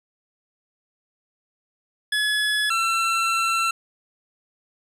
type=tone pair in turn; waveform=25% pulse; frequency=1700 / 1345.4 Hz; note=G#6 / E6; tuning=+40 / +35 cents; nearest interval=major third; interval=405 cents; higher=first; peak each=-16 dBFS; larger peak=neither; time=2.12-2.7 / 2.7-3.71 s; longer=second; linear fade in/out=5 ms; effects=low-pass 10000 Hz 12 dB/octave + 9-bit